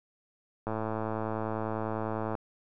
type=click train; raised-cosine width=1 ms; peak=-19 dBFS; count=186; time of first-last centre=0.67-2.352 s; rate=110 Hz; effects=none